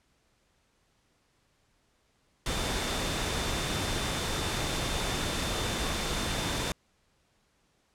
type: tone in noise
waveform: sine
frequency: 3568 Hz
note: A7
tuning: 23 cents sharp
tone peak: -40 dBFS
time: 2.46-6.72 s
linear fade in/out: 2 ms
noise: pink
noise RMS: -31 dBFS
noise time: 2.46-6.72 s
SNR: -12 dB
effects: pink hiss -70 dBFS RMS until 7.94 s + low-pass 9000 Hz 12 dB/octave